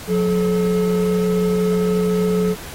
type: tone pair together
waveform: triangle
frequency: 180.26 / 430.1 Hz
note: F#3 / A4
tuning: -45 / -39 cents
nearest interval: octave + minor third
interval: 1506 cents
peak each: -16 dBFS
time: 0.07-2.56 s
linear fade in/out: 50 ms
effects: pink hiss -35 dBFS RMS until 2.74 s + AAC 48 kbps